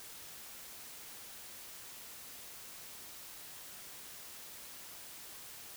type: silence
effects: white hiss -50 dBFS RMS until 5.76 s